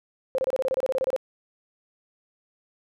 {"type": "tone bursts", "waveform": "sine", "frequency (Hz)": 523.3, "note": "C5", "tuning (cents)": 0, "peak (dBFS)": -21, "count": 14, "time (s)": [0.35, 1.163], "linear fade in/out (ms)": 0, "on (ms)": 33, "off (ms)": 27, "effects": []}